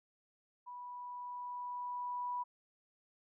sine tone with level ramp, 982 Hz, B5, 10 cents flat, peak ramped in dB -45 to -35 dBFS, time 0.66-2.44 s, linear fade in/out 20 ms, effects none

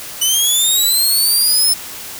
15% pulse linear sweep, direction up, 2960 to 5274 Hz, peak -5 dBFS, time 0.21-1.74 s, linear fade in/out 10 ms, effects white hiss -30 dBFS RMS until 2.19 s

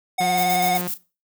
square tone with vibrato, 730 Hz, F#5, 24 cents flat, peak -19 dBFS, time 0.18-0.78 s, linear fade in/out 10 ms, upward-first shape sine, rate 18 Hz, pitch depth 32 cents each way
sawtooth tone, 178.2 Hz, F3, 35 cents sharp, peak -21 dBFS, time 0.2-0.88 s, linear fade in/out 10 ms
violet noise with tremolo, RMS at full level -27 dBFS, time 0.37-0.98 s, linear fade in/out 10 ms, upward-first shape square, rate 7.9 Hz, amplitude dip 80%
effects noise-tail reverb RT60 0.3 s tail -18 dB re dry

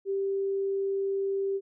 sine tone, 392 Hz, G4, in tune, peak -26 dBFS, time 0.05-1.61 s, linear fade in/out 50 ms, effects none

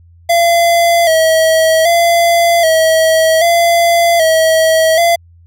square tone with vibrato, 662 Hz, E5, 7 cents sharp, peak -8 dBFS, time 0.29-5.16 s, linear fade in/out 10 ms, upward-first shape square, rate 0.64 Hz, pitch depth 52 cents each way, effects added 85 Hz sine -40 dBFS peak until 5.46 s

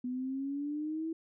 sine exponential sweep, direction up, 246.9 to 328.5 Hz, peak -33 dBFS, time 0.04-1.13 s, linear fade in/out 5 ms, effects none

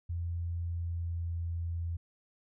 sine tone with pitch glide, 85.4 to 84.57 Hz, F2 to E2, -38 to +45 cents, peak -32 dBFS, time 0.09-1.97 s, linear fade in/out 10 ms, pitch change -17 cents, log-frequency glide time 0.64-1.36 s, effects none

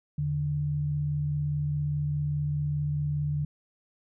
sine tone pair together, 82.2 / 147.06 Hz, E2 / D3, -4 / +3 cents, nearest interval minor seventh, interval 1007 cents, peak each -36 / -26 dBFS, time 0.18-3.45 s, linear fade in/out 5 ms, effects none

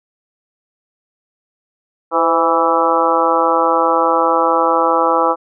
harmonic tone with a mistuned harmonic, 164.81 Hz, E3, in tune, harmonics 2 / 3 / 4 / 5 / 6 / 7 / 8, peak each -22 / -17 / -22 / -18 / -19 / -18 / -19 dBFS, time 2.11-5.36 s, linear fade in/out 50 ms, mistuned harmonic 3, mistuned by +43 cents, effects none

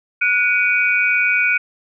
sine tone cluster, 1464 / 2279 / 2476 Hz, F#6 / C#7 / D#7, -19 / +47 / -9 cents, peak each -18 dBFS, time 0.21-1.58 s, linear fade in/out 10 ms, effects none

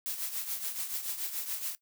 blue noise with tremolo, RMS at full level -33 dBFS, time 0.06-1.75 s, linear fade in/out 0 ms, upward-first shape triangle, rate 7 Hz, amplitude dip 70%, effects noise-tail reverb RT60 0.1 s tail -17 dB re dry

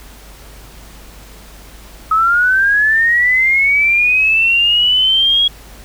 sine linear sweep, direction up, 1270 to 3322 Hz, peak -9 dBFS, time 2.11-5.48 s, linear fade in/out 5 ms, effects added 50 Hz sine -37 dBFS peak until 5.84 s + pink hiss -40 dBFS RMS until 5.84 s

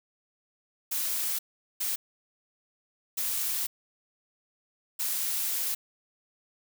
blue noise bursts at uneven times, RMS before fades -30 dBFS, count 4, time 0.91-1.39 / 1.8-1.96 / 3.17-3.67 / 4.99-5.75 s, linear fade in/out 10 ms, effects none

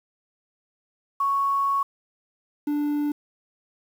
sine / triangle tone pair in turn, 1108.7 / 293.7 Hz, C#6 / D4, 0 / 0 cents, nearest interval octave + major seventh, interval 2300 cents, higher first, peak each -20 dBFS, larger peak neither, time 1.2-1.83 / 2.67-3.12 s, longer first, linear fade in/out 5 ms, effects 8-bit

